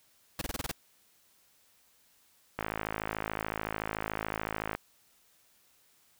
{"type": "noise bursts", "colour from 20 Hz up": "pink", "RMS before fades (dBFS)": -34, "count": 7, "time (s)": [0.39, 0.714], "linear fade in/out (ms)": 2, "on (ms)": 24, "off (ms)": 26}
{"type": "click train", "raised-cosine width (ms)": 0.5, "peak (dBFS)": -17, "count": 117, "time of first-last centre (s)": [2.59, 4.75], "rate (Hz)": 53.7}
{"effects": ["white hiss -66 dBFS RMS until 6.19 s"]}